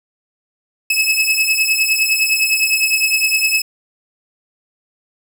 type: beating tone pair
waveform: sawtooth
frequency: 2581 / 2590.8 Hz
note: E7 / E7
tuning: -37 / -31 cents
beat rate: 9.8 Hz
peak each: -13 dBFS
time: 0.9-3.62 s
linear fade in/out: 5 ms
effects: none

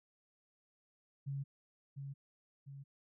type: tone with echo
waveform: sine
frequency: 138.59 Hz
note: C#3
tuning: in tune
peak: -37 dBFS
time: 1.26-1.44 s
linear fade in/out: 20 ms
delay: 700 ms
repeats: 2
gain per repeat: -5 dB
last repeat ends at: 2.84 s
effects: none

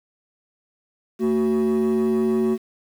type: tone pair together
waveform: triangle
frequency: 225.1 / 373 Hz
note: A3 / F#4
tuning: +40 / +14 cents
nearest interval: major sixth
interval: 874 cents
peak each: -17 dBFS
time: 1.19-2.58 s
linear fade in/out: 50 ms
effects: tanh soft clip ceiling -13 dBFS + 8-bit

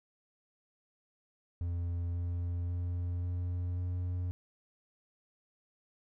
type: tone with pitch steps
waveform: triangle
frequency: 86.4 / 87.15 / 87.91 / 88.68 / 89.45 Hz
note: F2 / F2 / F2 / F2 / F2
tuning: -18 / -3 / +12 / +27 / +42 cents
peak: -30 dBFS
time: 1.61-4.31 s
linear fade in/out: 0 ms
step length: 540 ms
effects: none

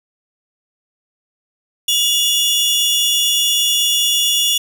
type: tone pair together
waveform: sawtooth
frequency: 2856 / 3429 Hz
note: F7 / A7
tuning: +38 / -45 cents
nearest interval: minor third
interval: 317 cents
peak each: -13 dBFS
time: 1.88-4.58 s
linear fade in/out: 5 ms
effects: none

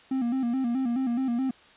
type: tone with vibrato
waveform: triangle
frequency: 250 Hz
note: B3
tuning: 21 cents sharp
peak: -22 dBFS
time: 0.11-1.51 s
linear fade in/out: 5 ms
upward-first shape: square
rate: 4.7 Hz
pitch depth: 96 cents each way
effects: white hiss -54 dBFS RMS until 1.76 s + resampled to 8000 Hz

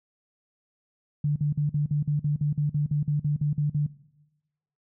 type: tone bursts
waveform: sine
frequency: 147 Hz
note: D3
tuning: 2 cents sharp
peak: -21 dBFS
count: 16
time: 1.24-3.865 s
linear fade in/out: 5 ms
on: 120 ms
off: 47 ms
effects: noise-tail reverb RT60 1.0 s tail -20 dB re dry

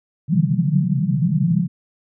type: band-pass noise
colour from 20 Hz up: pink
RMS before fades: -18 dBFS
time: 0.28-1.68 s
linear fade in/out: 20 ms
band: 130 to 200 Hz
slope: 96 dB/octave
effects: none

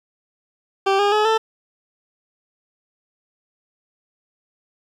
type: tone with pitch steps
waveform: 20% pulse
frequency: 390 / 407 / 424.8 / 443.4 Hz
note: G4 / G#4 / G#4 / A4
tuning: -9 / -35 / +39 / +13 cents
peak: -10 dBFS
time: 0.86-1.38 s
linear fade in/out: 10 ms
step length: 130 ms
effects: low-pass 4000 Hz 12 dB/octave + 8-bit

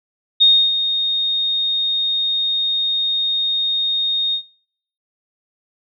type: tone with ADSR envelope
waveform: sine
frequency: 3700 Hz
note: A#7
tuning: 14 cents flat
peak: -7 dBFS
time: 0.4-4.42 s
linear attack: 20 ms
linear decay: 290 ms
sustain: -10 dB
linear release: 82 ms
effects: noise-tail reverb RT60 0.7 s tail -25 dB re dry

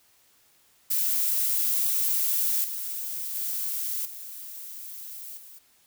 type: noise with level steps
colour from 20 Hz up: violet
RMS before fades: -25 / -33 / -30 / -40 / -47 dBFS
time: 0.9-5.59 s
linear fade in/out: 10 ms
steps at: 2.64 / 3.35 / 4.05 / 5.37 s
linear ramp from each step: 5 ms
effects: white hiss -62 dBFS RMS until 5.86 s

